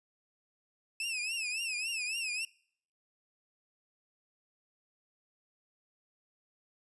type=tone with vibrato; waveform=sawtooth; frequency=2600 Hz; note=E7; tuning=24 cents flat; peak=-30 dBFS; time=1-2.45 s; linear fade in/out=2 ms; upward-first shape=triangle; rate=3.6 Hz; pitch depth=150 cents each way; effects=noise-tail reverb RT60 0.6 s tail -24 dB re dry + resampled to 24000 Hz